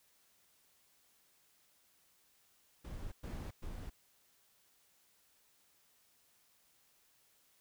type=noise bursts; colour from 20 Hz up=brown; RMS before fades=-44 dBFS; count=3; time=2.84-3.9 s; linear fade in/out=10 ms; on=280 ms; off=110 ms; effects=white hiss -71 dBFS RMS until 7.6 s